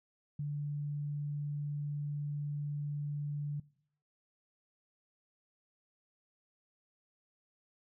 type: tone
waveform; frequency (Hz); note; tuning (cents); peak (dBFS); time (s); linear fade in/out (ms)
sine; 146; D3; -10; -34; 0.39-3.6; 5
effects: noise-tail reverb RT60 0.7 s tail -23 dB re dry